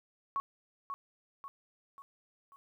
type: tone with echo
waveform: sine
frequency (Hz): 1108.7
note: C#6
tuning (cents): 0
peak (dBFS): -30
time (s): 0.36-0.4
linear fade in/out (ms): 0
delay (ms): 540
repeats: 4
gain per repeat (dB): -6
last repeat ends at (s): 2.56
effects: 12-bit